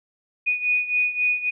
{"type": "beating tone pair", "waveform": "sine", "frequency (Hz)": [2472, 2475.7], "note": ["D#7", "D#7"], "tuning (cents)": [-12, -9], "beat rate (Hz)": 3.7, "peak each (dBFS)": [-21, -25], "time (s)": [0.46, 1.51], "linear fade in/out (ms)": 20, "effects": []}